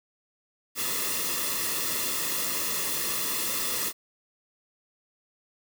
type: noise with comb filter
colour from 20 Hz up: white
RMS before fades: -29 dBFS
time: 0.75-3.93 s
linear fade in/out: 50 ms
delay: 1.3 ms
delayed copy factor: -0.75
effects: none

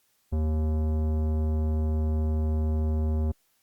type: tone with tanh clipping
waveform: sine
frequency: 77.78 Hz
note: D#2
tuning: in tune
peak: -25 dBFS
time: 0.32-3.32 s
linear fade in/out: 10 ms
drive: 16 dB
effects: white hiss -69 dBFS RMS until 3.62 s + Opus 48 kbps

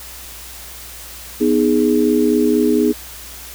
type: chord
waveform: sine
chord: G# minor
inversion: first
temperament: equal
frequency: 246.9 / 311.1 / 415.3 Hz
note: B3 / D#4 / G#4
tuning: 0 / 0 / 0 cents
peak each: -16 dBFS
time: 1.4-2.93 s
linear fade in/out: 20 ms
effects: added 60 Hz sine -40 dBFS peak until 3.54 s + white hiss -35 dBFS RMS until 3.54 s

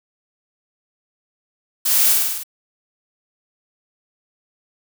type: noise with echo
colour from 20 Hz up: blue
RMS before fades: -18 dBFS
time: 1.85-2.13 s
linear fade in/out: 10 ms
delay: 51 ms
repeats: 6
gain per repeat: -2 dB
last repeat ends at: 2.436 s
effects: none

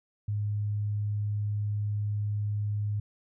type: tone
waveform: sine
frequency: 104 Hz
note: G#2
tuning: 3 cents sharp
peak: -27 dBFS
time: 0.28-3 s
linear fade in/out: 5 ms
effects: none

